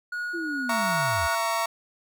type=tone with tremolo; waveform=triangle; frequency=1450 Hz; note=F#6; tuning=35 cents flat; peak=-26 dBFS; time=0.12-1.35 s; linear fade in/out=5 ms; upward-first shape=triangle; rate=2.6 Hz; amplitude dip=30%
type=linear sweep; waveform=sine; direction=down; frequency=349.2 to 69.3 Hz; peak=-30 dBFS; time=0.33-1.28 s; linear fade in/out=20 ms
type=chord; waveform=35% pulse; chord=A# diminished; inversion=second; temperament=just; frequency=671.3 / 932.3 / 1118.8 Hz; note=E5 / A#5 / C#6; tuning=+31 / 0 / +16 cents; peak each=-27 dBFS; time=0.69-1.66 s; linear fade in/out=5 ms
effects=none